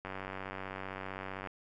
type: click train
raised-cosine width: 0.5 ms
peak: -25 dBFS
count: 137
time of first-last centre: 0.05-1.473 s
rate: 95.6 Hz
effects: none